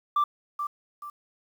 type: tone with echo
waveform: sine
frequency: 1175 Hz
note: D6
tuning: 1 cent sharp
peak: -18 dBFS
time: 0.16-0.24 s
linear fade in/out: 5 ms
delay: 430 ms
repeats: 2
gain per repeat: -9 dB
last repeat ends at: 1.1 s
effects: tanh soft clip ceiling -18 dBFS + 9-bit